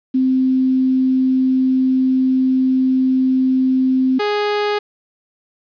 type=tone pair in turn; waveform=sine / sawtooth; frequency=260 / 415.1 Hz; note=C4 / G#4; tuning=-11 / -1 cents; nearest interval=minor sixth; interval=810 cents; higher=second; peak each=-12 / -12 dBFS; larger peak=neither; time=0.14-4.19 / 4.19-4.79 s; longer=first; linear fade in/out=10 ms; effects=resampled to 11025 Hz + 8-bit